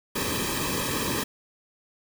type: noise with comb filter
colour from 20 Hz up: pink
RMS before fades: -28 dBFS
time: 0.15-1.24 s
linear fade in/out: 10 ms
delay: 1.4 ms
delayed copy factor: -0.9
effects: none